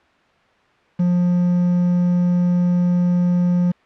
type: tone with quantisation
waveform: triangle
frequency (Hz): 177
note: F3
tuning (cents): +23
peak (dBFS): -12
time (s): 0.99-3.72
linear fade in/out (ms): 10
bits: 6
effects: white hiss -55 dBFS RMS until 3.85 s + low-pass 2000 Hz 12 dB/octave